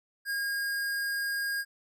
square tone, 1625 Hz, G#6, 38 cents flat, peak -30 dBFS, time 0.25-1.65 s, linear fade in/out 50 ms, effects none

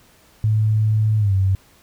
sine tone with pitch glide, 108.2 to 95.84 Hz, A2 to G2, -29 to -39 cents, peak -14 dBFS, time 0.44-1.55 s, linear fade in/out 0 ms, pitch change -210 cents, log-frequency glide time 1.18-1.34 s, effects pink hiss -53 dBFS RMS until 1.82 s

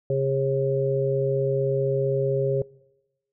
harmonic tone, 135.6 Hz, C#3, 38 cents flat, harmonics 1 / 3 / 4, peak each -25 / -25 / -25 dBFS, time 0.1-2.62 s, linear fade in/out 2 ms, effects noise-tail reverb RT60 1.0 s tail -24 dB re dry

